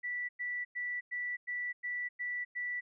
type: tone bursts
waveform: sine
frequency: 1963 Hz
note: B6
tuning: 11 cents flat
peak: -34 dBFS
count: 8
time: 0.03-2.81 s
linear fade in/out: 20 ms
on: 260 ms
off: 100 ms
effects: none